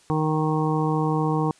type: harmonic tone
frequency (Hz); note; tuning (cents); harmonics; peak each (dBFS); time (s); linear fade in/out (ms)
155.56; D#3; 0; 1 / 2 / 3 / 5 / 6 / 7; -23 / -26 / -28 / -30 / -31 / -31; 0.1-1.51; 0
effects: white hiss -56 dBFS RMS until 1.59 s + resampled to 22050 Hz